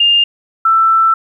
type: tone pair in turn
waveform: sine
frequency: 2812 / 1330.3 Hz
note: F7 / E6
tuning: +11 / +15 cents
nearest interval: octave + minor second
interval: 1296 cents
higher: first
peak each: -7 dBFS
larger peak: neither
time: 0-0.24 / 0.65-1.14 s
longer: second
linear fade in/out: 5 ms
effects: 8-bit